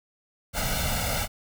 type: noise with comb filter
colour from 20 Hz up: pink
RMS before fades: -27 dBFS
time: 0.53-1.28 s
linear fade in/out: 50 ms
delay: 1.4 ms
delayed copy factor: +0.85
effects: none